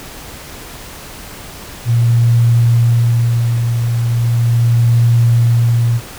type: tone with tremolo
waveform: sine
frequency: 117.7 Hz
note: A#2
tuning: 17 cents sharp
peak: -7 dBFS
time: 1.85-6.01 s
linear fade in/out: 50 ms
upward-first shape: sine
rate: 0.38 Hz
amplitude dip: 45%
effects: pink hiss -32 dBFS RMS until 6.18 s